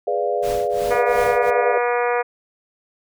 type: chord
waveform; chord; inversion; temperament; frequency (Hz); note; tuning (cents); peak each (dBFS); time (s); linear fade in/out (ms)
sine; G# diminished seventh; none; equal; 415.3 / 493.9 / 587.3 / 698.5; G#4 / B4 / D5 / F5; 0 / 0 / 0 / 0; -24; 0.07-1.78; 5
type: noise with tremolo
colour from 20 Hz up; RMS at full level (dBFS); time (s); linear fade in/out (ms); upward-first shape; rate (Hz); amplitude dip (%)
pink; -31; 0.42-1.51; 20; triangle; 2.8; 100
type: harmonic tone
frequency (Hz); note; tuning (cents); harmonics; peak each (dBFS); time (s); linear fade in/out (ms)
241.8; B3; -36; 2 / 3 / 4 / 5 / 6 / 7 / 8 / 9 / 10; -20 / -24 / -26 / -28 / -30 / -31 / -32 / -33 / -34; 0.9-2.23; 20
effects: none